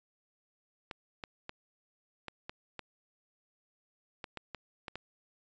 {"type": "clicks", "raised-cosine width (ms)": 0.3, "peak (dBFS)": -24, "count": 11, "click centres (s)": [0.912, 1.238, 1.494, 2.283, 2.495, 2.793, 4.242, 4.373, 4.547, 4.882, 4.956], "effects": ["resampled to 16000 Hz"]}